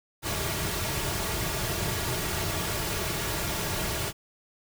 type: noise with comb filter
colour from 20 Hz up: pink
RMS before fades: -30 dBFS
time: 0.22-4.13 s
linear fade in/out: 50 ms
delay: 3.9 ms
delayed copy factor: -0.6
effects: none